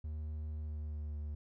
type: tone with pitch glide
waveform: triangle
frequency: 76.7 to 74.52 Hz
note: D#2 to D2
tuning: -24 to +26 cents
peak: -36 dBFS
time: 0.04-1.35 s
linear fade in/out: 5 ms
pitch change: -50 cents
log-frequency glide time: 0.55-1.09 s
effects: none